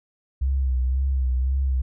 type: tone with vibrato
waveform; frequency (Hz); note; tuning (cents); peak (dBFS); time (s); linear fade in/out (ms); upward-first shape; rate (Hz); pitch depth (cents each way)
sine; 65.2; C2; -5; -19; 0.41-1.82; 10; sine; 1.9; 61
effects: none